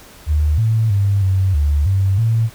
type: tone with pitch steps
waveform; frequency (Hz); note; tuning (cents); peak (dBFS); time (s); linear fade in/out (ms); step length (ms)
sine; 75.8 / 111.5 / 99.9 / 95 / 73 / 96.6 / 113.2; D#2 / A2 / G2 / F#2 / D2 / G2 / A2; -45 / +23 / +33 / +46 / -10 / -25 / +50; -12; 0.26-2.5; 50; 320
effects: pink hiss -42 dBFS RMS until 2.54 s